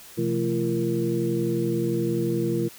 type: tone cluster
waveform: sine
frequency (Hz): 128.4 / 168.3 / 219.8 / 340.8 / 465.9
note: C3 / E3 / A3 / F4 / A#4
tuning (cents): -32 / +36 / -2 / -42 / -1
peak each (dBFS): -29 / -30 / -30 / -25 / -31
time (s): 0.17-2.69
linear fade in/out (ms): 20
effects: white hiss -46 dBFS RMS until 2.78 s